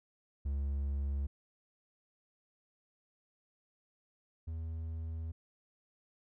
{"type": "tone pair in turn", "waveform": "triangle", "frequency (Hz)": [69.8, 81.09], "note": ["C#2", "E2"], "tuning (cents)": [13, -28], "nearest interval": "minor third", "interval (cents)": 259, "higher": "second", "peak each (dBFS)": [-30, -35], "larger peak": "first", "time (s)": [[0.45, 1.27], [4.47, 5.32]], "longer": "second", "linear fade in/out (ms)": 10, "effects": []}